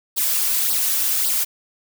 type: noise with flanger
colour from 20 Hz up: blue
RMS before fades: -20 dBFS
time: 0.16-1.45 s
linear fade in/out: 20 ms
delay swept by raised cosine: 0.21 to 4.71 ms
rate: 1.8 Hz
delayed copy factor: +0.8
effects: none